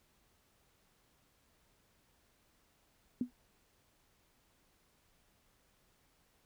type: tone with exponential decay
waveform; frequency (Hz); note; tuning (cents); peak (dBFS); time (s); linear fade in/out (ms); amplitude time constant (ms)
sine; 246.5; B3; -3; -27; 3.21-3.31; 2; 20
effects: pink hiss -72 dBFS RMS until 6.45 s